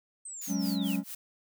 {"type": "linear sweep", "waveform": "sine", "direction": "down", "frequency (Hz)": [8372, 2427], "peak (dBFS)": -39, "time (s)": [0.25, 0.96], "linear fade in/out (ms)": 5}
{"type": "noise with tremolo", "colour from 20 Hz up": "blue", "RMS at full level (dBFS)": -40, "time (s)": [0.41, 1.15], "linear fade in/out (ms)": 5, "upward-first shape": "sine", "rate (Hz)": 4.5, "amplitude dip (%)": 95}
{"type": "chord", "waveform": "triangle", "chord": "F# suspended second", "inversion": "none", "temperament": "just", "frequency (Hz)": [185, 208.1, 277.5], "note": ["F#3", "G#3", "C#4"], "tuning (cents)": [0, 4, 2], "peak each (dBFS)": -30, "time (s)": [0.47, 1.04], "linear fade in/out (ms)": 50}
{"effects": []}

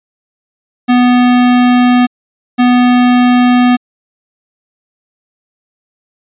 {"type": "tone pair in turn", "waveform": "square", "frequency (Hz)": [246.9, 246.9], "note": ["B3", "B3"], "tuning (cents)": [0, 0], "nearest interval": "unison", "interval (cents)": 0, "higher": "neither", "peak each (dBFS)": -6, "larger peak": "neither", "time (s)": [[0.88, 2.07], [2.58, 3.77]], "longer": "neither", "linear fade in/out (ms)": 20, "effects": ["resampled to 8000 Hz"]}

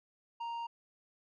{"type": "tone with tanh clipping", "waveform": "sine", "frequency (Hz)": 932.3, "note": "A#5", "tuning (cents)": 0, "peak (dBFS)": -38, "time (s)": [0.4, 0.67], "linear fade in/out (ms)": 10, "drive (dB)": 7, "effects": []}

